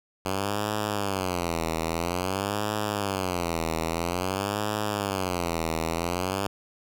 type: tone with vibrato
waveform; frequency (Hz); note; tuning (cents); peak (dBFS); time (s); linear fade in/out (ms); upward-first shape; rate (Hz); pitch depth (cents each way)
5% pulse; 92.5; F#2; 0; -15; 0.25-6.47; 5; sine; 0.5; 230
effects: none